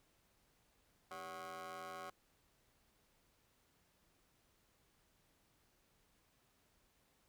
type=ring-modulated tone; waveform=20% pulse; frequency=175.9 Hz; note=F3; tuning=13 cents sharp; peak=-39 dBFS; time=1.11-2.1 s; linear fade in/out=2 ms; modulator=921 Hz; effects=pink hiss -75 dBFS RMS until 7.28 s